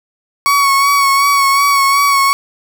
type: tone with vibrato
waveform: 35% pulse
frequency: 1116 Hz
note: C#6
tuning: 11 cents sharp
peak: -7 dBFS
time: 0.46-2.33 s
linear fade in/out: 0 ms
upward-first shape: sine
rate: 2.7 Hz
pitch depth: 29 cents each way
effects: none